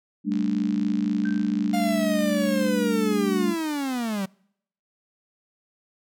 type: chord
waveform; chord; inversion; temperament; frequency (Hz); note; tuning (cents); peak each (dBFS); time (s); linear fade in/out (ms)
sine; G suspended second; none; equal; 196 / 220 / 293.7; G3 / A3 / D4; 0 / 0 / 0; -26 / -26 / -26; 0.24-3.55; 50
type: click train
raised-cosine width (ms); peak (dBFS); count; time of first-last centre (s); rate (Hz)
0.2; -25; 135; 0.32-2.683; 56.7
type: tone with exponential decay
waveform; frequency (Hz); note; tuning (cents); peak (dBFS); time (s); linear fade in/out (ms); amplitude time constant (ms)
sine; 1556; G6; -13; -32; 1.25-1.66; 2; 89
type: linear sweep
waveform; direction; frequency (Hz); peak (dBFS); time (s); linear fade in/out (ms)
45% pulse; down; 708 to 186.9; -25; 1.73-4.26; 10
effects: noise-tail reverb RT60 0.7 s tail -26 dB re dry